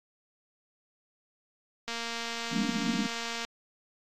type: click train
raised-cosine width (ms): 0.2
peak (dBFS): -18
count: 365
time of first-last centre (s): 1.88-3.449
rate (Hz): 232
type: band-pass noise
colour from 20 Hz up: pink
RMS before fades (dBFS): -31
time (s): 2.51-3.07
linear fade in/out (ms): 10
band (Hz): 180 to 290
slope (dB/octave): 96
effects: AAC 64 kbps